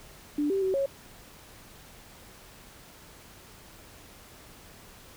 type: tone with pitch steps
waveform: sine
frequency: 293.9 / 389.6 / 379.2 / 550 Hz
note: D4 / G4 / F#4 / C#5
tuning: +1 / -11 / +43 / -14 cents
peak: -24 dBFS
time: 0.38-0.86 s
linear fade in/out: 5 ms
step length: 120 ms
effects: pink hiss -51 dBFS RMS until 5.16 s